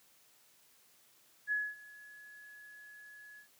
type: tone with ADSR envelope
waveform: sine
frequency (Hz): 1692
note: G#6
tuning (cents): +32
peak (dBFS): -29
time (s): 1.47-3.48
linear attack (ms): 48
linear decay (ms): 230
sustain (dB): -22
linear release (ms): 100
effects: white hiss -66 dBFS RMS until 3.59 s + high-pass 100 Hz 12 dB/octave